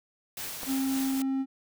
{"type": "noise with tremolo", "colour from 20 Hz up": "white", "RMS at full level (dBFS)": -36, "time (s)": [0.37, 1.22], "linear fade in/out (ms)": 2, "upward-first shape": "triangle", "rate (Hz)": 3.6, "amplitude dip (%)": 35}
{"type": "clicks", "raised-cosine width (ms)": 1, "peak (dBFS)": -27, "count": 2, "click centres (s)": [0.631, 0.635]}
{"type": "tone", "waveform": "triangle", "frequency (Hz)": 267.6, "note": "C4", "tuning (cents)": 39, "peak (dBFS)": -24, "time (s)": [0.66, 1.46], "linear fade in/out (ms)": 50}
{"effects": []}